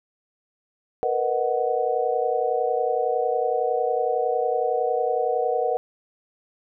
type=chord; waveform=sine; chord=B major seventh; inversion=third; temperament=just; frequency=463 / 493.9 / 617.4 / 740.8 Hz; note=A#4 / B4 / D#5 / F#5; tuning=-12 / 0 / -14 / +2 cents; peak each=-26 / -25 / -29 / -25 dBFS; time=1.03-5.77 s; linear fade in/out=0 ms; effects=none